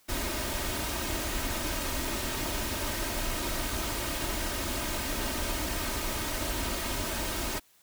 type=noise with comb filter; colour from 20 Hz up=pink; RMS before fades=-32 dBFS; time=0.08-7.6 s; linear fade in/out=20 ms; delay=3.2 ms; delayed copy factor=+0.55; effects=white hiss -63 dBFS RMS until 7.82 s